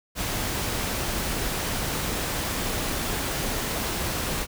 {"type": "noise", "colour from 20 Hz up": "pink", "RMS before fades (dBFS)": -28, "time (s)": [0.15, 4.47], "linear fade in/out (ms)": 50, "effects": []}